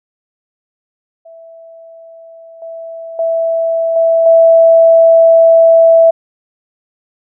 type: tone with level steps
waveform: sine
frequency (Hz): 659.3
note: E5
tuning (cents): 0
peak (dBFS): -33 / -24 / -11 / -7 / -3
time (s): 1.25-6.11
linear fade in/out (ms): 10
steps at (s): 2.62 / 3.19 / 3.96 / 4.26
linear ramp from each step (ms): 2
effects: none